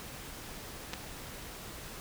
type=clicks; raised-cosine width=0.2 ms; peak=-20 dBFS; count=2; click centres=0.934 / 0.938 s; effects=pink hiss -45 dBFS RMS until 2 s